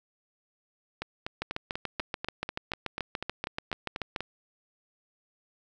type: two click trains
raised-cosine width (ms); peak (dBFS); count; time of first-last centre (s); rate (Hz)
0.3; -17 / -15; 14 / 20; 1.02-4.206 / 1.42-4.162; 4.08 / 6.93
effects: none